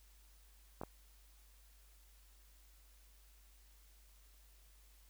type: clicks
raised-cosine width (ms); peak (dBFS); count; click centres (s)
1; -29; 2; 0.814 / 0.835
effects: added 50 Hz sine -62 dBFS peak until 5.09 s + white hiss -69 dBFS RMS until 5.09 s